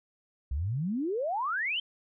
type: exponential sweep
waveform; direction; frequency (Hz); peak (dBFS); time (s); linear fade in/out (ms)
sine; up; 61.74 to 3187; -28; 0.51-1.8; 5
effects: none